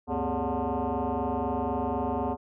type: tone with frequency modulation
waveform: sine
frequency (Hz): 234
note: A#3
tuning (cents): +7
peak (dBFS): -25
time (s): 0.07-2.37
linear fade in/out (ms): 50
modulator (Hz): 164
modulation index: 4.5
effects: tanh soft clip ceiling -21 dBFS